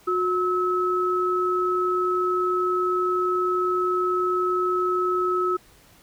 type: tone pair together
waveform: sine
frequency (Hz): 363 / 1293.6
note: F#4 / E6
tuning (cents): -33 / -33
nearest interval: octave + minor seventh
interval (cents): 2200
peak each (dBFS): -23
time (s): 0.07-5.57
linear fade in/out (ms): 10
effects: pink hiss -54 dBFS RMS until 6.02 s